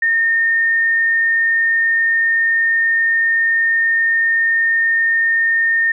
sine tone, 1827 Hz, A#6, 35 cents flat, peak -12 dBFS, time 0.02-5.92 s, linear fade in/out 5 ms, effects none

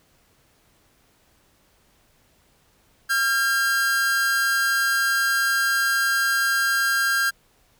45% pulse tone pair together, 1376.4 / 1607 Hz, F6 / G6, -26 / +43 cents, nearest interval minor third, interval 269 cents, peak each -26 / -20 dBFS, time 3.09-7.31 s, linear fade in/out 20 ms, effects pink hiss -61 dBFS RMS until 7.79 s

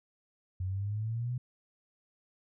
sine exponential sweep, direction up, 90.8 to 126.7 Hz, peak -31 dBFS, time 0.6-1.38 s, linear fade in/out 5 ms, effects none

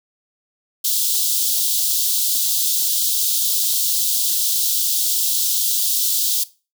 white high-pass noise, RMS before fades -19 dBFS, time 0.84-6.44 s, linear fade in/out 10 ms, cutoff 3300 Hz, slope 48 dB/octave, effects noise-tail reverb RT60 0.3 s tail -18 dB re dry

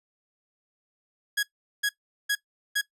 sawtooth tone bursts, 1661.2 Hz, G#6, in tune, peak -19 dBFS, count 4, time 1.37-2.814 s, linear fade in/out 10 ms, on 61 ms, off 400 ms, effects noise-tail reverb RT60 0.1 s tail -18 dB re dry + resampled to 32000 Hz

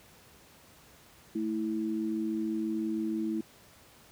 sine tone pair together, 220 / 326.1 Hz, A3 / E4, 0 / -19 cents, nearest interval perfect fifth, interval 681 cents, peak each -33 / -31 dBFS, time 1.35-3.41 s, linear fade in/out 5 ms, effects pink hiss -57 dBFS RMS until 4.11 s + high-pass 60 Hz 12 dB/octave

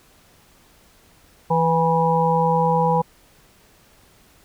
harmonic tone with a mistuned harmonic, 165 Hz, E3, 2 cents sharp, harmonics 1 / 3 / 5 / 6, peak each -21 / -21 / -21 / -21 dBFS, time 1.5-3.02 s, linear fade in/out 10 ms, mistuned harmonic 6, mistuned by -27 cents, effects pink hiss -54 dBFS RMS until 4.44 s

